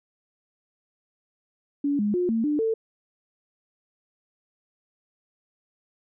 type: tone with pitch steps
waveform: sine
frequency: 285.1 / 207.4 / 357.6 / 226.1 / 296.8 / 446.7 Hz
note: C#4 / G#3 / F4 / A3 / D4 / A4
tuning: +49 / -2 / +41 / +47 / +18 / +26 cents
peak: -21 dBFS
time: 1.84-2.74 s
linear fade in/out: 5 ms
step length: 150 ms
effects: none